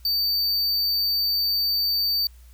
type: tone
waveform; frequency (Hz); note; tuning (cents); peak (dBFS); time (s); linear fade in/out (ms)
square; 4598; D8; -37; -21; 0.05-2.27; 2
effects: added 60 Hz sine -45 dBFS peak until 2.53 s + white hiss -59 dBFS RMS until 2.53 s